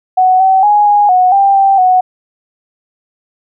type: tone with pitch steps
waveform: sine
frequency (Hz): 743 / 763 / 831 / 825 / 734 / 791 / 783 / 738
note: F#5 / G5 / G#5 / G#5 / F#5 / G5 / G5 / F#5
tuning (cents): +7 / -47 / +1 / -12 / -14 / +15 / -2 / -5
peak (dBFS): -5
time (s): 0.17-2.01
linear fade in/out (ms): 10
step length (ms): 230
effects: none